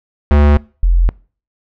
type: tone pair in turn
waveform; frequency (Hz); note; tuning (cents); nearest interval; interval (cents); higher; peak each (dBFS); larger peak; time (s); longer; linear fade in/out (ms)
square / sine; 73 / 43.19; D2 / F1; -10 / -18; major sixth; 908; first; -7; neither; 0.31-0.57 / 0.83-1.09; neither; 0
effects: noise-tail reverb RT60 0.4 s tail -24 dB re dry + low-pass 2000 Hz 12 dB/octave